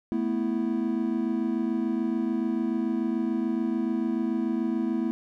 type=chord; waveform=triangle; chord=A suspended second; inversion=none; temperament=equal; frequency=220 / 246.9 / 329.6 Hz; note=A3 / B3 / E4; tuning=0 / 0 / 0 cents; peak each=-27 dBFS; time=0.12-5.11 s; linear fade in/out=0 ms; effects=none